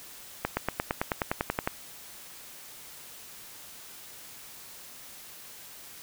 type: accelerating click train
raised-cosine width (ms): 0.5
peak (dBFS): -11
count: 13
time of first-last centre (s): 0.45-1.675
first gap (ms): 120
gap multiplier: 0.97
effects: white hiss -47 dBFS RMS until 6.02 s